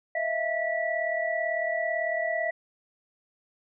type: tone cluster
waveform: sine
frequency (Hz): 639 / 677 / 1950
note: D#5 / E5 / B6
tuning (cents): +46 / +46 / -23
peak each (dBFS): -30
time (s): 0.15-2.51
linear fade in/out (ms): 5
effects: none